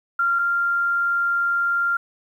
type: tone pair in turn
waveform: sine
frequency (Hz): 1384 / 1390.7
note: F6 / F6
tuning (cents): -16 / -8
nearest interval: unison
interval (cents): 8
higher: second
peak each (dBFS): -17 / -18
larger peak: first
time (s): 0.19-0.39 / 0.39-1.97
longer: second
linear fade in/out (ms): 5
effects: 9-bit